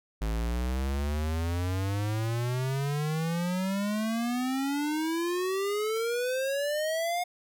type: exponential sweep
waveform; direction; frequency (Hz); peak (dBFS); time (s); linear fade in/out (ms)
square; up; 52.8 to 719; -28; 0.21-7.24; 10
effects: none